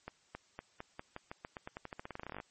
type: accelerating click train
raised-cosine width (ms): 0.5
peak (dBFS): -27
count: 26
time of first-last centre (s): 0.08-2.401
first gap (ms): 270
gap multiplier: 0.89
effects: white hiss -69 dBFS RMS until 2.5 s + MP3 32 kbps